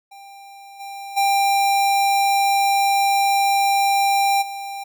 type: tone with level steps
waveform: square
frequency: 793 Hz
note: G5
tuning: 20 cents sharp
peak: -40 / -32 / -16 / -29 dBFS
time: 0.11-4.84 s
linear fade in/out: 10 ms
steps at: 0.79 / 1.16 / 4.41 s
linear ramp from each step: 20 ms
effects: none